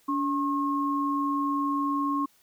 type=tone pair together; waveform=sine; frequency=285.8 / 1079 Hz; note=D4 / C#6; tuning=-47 / -47 cents; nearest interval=octave + major seventh; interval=2300 cents; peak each=-27 dBFS; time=0.08-2.26 s; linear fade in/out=10 ms; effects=white hiss -63 dBFS RMS until 2.42 s